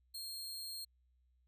sawtooth tone, 4233 Hz, C8, 19 cents sharp, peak -40 dBFS, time 0.14-0.85 s, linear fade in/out 10 ms, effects added 62 Hz sine -70 dBFS peak until 1.47 s

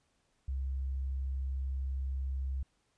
sine tone, 66.6 Hz, C2, 31 cents sharp, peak -32 dBFS, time 0.48-2.63 s, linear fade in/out 5 ms, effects pink hiss -75 dBFS RMS until 2.97 s + resampled to 22050 Hz

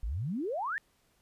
sine exponential sweep, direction up, 46.25 to 1871 Hz, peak -31 dBFS, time 0.03-0.78 s, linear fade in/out 0 ms, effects pink hiss -70 dBFS RMS until 1.21 s + resampled to 32000 Hz

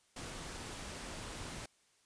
pink noise, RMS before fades -45 dBFS, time 0.16-1.66 s, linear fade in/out 5 ms, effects white hiss -71 dBFS RMS until 2.05 s + resampled to 22050 Hz

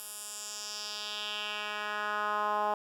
10% pulse tone with band-pass filter sweep, 209.4 Hz, G#3, 15 cents sharp, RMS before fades -35 dBFS, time 0-2.74 s, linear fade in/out 0 ms, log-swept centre 11000 to 840 Hz, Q 2.3, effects 10-bit

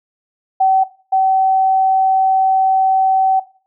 sine tone pair in turn, 764 / 764 Hz, G5 / G5, -45 / -45 cents, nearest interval unison, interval 0 cents, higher neither, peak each -9 / -10 dBFS, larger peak first, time 0.6-0.84 / 1.12-3.4 s, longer second, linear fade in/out 10 ms, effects noise-tail reverb RT60 0.4 s tail -17 dB re dry

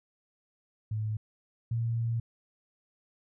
sine tone pair in turn, 108.1 / 115.73 Hz, A2 / A#2, -30 / -12 cents, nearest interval minor second, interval 118 cents, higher second, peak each -29 / -27 dBFS, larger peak second, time 0.91-1.17 / 1.71-2.2 s, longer second, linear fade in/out 5 ms, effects none

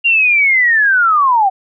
sine linear sweep, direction down, 2800 to 740 Hz, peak -8 dBFS, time 0.04-1.5 s, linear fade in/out 20 ms, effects none

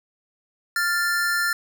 square tone pair together, 1396.9 / 1765.9 Hz, F6 / A6, 0 / +6 cents, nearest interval major third, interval 406 cents, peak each -24 dBFS, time 0.76-1.53 s, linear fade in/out 2 ms, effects none

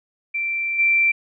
sine tone with level steps, 2349 Hz, D7, in tune, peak -21 / -14 dBFS, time 0.34-1.12 s, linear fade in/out 10 ms, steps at 0.78 s, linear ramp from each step 20 ms, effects none

